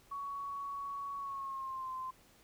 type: tone with pitch glide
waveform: sine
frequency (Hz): 1119 to 1038.1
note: C#6 to C6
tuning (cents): +16 to -14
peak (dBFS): -38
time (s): 0.11-2.11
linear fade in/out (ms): 10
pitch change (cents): -130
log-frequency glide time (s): 1.18-1.91
effects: pink hiss -64 dBFS RMS until 2.43 s